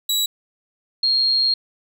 sawtooth / sine tone pair in turn, 3900 / 4244 Hz, B7 / C8, -23 / +24 cents, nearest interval minor second, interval 147 cents, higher second, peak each -15 dBFS, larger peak neither, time 0.09-0.26 / 1.03-1.54 s, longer second, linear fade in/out 5 ms, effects none

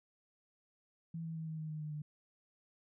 sine tone with pitch steps, 164.81 / 162.63 / 160.49 / 158.37 / 156.28 / 154.22 / 152.18 / 150.17 Hz, E3 / E3 / E3 / D#3 / D#3 / D#3 / D#3 / D3, 0 / -23 / -46 / +31 / +8 / -15 / -38 / +39 cents, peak -39 dBFS, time 1.14-2.02 s, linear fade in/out 5 ms, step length 110 ms, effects none

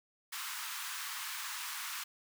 pink high-pass noise, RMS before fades -41 dBFS, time 0.32-2.04 s, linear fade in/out 10 ms, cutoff 970 Hz, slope 48 dB/octave, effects none

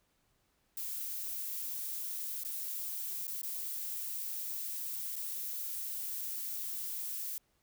violet noise with dropouts, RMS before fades -39 dBFS, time 0.77-7.38 s, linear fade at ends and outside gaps 2 ms, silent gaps 2.436-2.448 / 3.27-3.278 / 3.416-3.431 / 5.158-5.162 s, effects pink hiss -75 dBFS RMS until 7.62 s

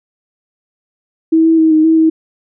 sine tone with pitch steps, 322.9 / 325.5 / 319.3 / 312.2 / 322.6 / 319.9 Hz, E4 / E4 / D#4 / D#4 / E4 / D#4, -36 / -22 / +45 / +6 / -37 / +48 cents, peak -6 dBFS, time 1.32-2.1 s, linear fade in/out 10 ms, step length 130 ms, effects none

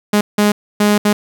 sawtooth tone bursts at uneven times, 207.7 Hz, G#3, in tune, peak -6 dBFS, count 4, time 0.13-0.21 / 0.38-0.52 / 0.8-0.98 / 1.05-1.13 s, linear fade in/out 5 ms, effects 8-bit

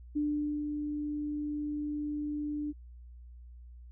sine tone with ADSR envelope, 296.3 Hz, D4, 15 cents sharp, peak -27 dBFS, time 0.15-2.73 s, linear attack 17 ms, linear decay 470 ms, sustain -5 dB, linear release 30 ms, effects added 60 Hz sine -47 dBFS peak until 3.91 s

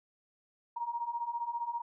sine beating tone pair, 932.3 / 947.3 Hz, A#5 / A#5, 0 / +28 cents, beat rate 15 Hz, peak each -38 / -35 dBFS, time 0.76-1.82 s, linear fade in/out 10 ms, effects none

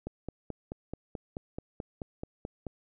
click train, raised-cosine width 2 ms, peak -23 dBFS, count 13, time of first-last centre 0.07-2.667 s, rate 4.62 Hz, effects none

